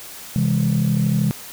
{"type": "chord", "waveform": "sine", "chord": "C augmented", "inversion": "none", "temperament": "just", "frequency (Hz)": [130.81, 163.52, 204.4], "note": ["C3", "E3", "G#3"], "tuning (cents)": [0, -14, -27], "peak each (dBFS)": -19, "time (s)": [0.36, 1.31], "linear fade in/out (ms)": 0, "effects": ["tanh soft clip ceiling -10 dBFS", "white hiss -37 dBFS RMS until 1.52 s"]}